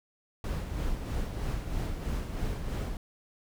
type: noise with tremolo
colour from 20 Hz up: brown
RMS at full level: -31 dBFS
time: 0.44-2.97 s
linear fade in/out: 2 ms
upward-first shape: sine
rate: 3.1 Hz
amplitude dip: 45%
effects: none